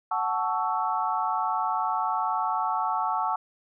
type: chord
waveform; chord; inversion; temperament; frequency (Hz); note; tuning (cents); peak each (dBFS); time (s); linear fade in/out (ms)
sine; F# minor seventh; none; equal with one note detuned; 740 / 880 / 1119 / 1318.5; F#5 / A5 / C#6 / E6; 0 / 0 / +16 / 0; -30 / -28 / -30 / -31; 0.11-3.36; 5
effects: none